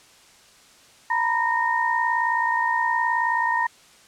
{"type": "tone cluster", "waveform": "sine", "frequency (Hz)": [920, 979, 1843], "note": ["A#5", "B5", "A#6"], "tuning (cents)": [-23, -15, -20], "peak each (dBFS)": -24, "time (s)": [1.1, 3.67], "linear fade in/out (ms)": 5, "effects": ["white hiss -52 dBFS RMS until 4.07 s", "low-pass 8000 Hz 12 dB/octave"]}